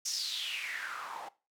white noise with band-pass filter sweep, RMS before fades -38 dBFS, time 0.05-1.29 s, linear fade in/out 10 ms, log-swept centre 6100 to 750 Hz, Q 5.7, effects noise-tail reverb RT60 0.3 s tail -19 dB re dry

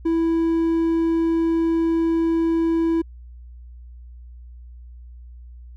triangle tone, 329.6 Hz, E4, in tune, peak -15 dBFS, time 0.05-3.02 s, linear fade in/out 10 ms, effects added 60 Hz sine -38 dBFS peak until 5.76 s

